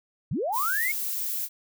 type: linear sweep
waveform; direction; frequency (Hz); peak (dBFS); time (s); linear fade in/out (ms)
sine; up; 93.9 to 2220; -25; 0.31-0.92; 5
type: noise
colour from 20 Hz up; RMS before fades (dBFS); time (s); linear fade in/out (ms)
violet; -30; 0.52-1.49; 50
effects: none